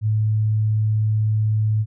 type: tone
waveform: sine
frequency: 108 Hz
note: A2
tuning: 32 cents flat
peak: -16 dBFS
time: 0.01-1.86 s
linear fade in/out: 50 ms
effects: none